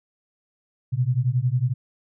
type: beating tone pair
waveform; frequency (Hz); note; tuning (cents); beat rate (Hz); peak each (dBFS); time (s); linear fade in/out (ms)
sine; 120 / 131; B2 / C3; -49 / +2; 11; -22; 0.92-1.74; 20
effects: none